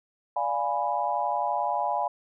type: chord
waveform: sine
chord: D diminished seventh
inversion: none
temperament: equal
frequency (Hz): 587.3 / 698.5 / 830.6 / 987.8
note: D5 / F5 / Ab5 / Cb6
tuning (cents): 0 / 0 / 0 / 0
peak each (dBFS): -33 / -30 / -28 / -30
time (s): 0.36-2.08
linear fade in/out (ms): 5
effects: none